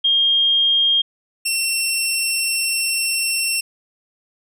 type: tone pair in turn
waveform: sine / 15% pulse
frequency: 3225 / 2712 Hz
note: G7 / E7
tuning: +48 / +49 cents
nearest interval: minor third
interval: 299 cents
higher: first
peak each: -13 / -11 dBFS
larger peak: second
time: 0.04-1.02 / 1.45-3.61 s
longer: second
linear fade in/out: 10 ms
effects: none